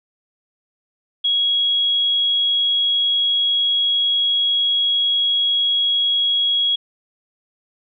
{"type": "tone", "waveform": "sine", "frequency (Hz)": 3317, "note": "G#7", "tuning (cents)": -3, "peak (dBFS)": -15, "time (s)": [1.24, 6.76], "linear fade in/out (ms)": 10, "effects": []}